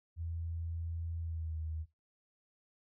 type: tone with pitch glide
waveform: sine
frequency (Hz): 83.2 to 79.26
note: E2 to D#2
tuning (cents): +17 to +33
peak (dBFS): -36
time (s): 0.16-1.86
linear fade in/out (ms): 50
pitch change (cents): -84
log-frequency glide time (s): 1.2-1.57
effects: noise-tail reverb RT60 0.3 s tail -23 dB re dry